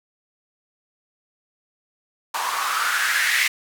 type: noise with band-pass filter sweep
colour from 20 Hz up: blue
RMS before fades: -22 dBFS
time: 2.34-3.48 s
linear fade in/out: 5 ms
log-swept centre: 940 to 2100 Hz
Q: 5
effects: none